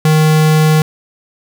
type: tone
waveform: square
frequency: 155.56 Hz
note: D#3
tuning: in tune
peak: -8 dBFS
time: 0.05-0.82 s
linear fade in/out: 2 ms
effects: 7-bit